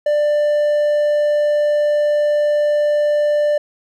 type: tone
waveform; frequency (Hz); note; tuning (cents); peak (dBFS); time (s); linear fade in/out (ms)
triangle; 592; D5; +14; -11; 0.06-3.58; 5
effects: none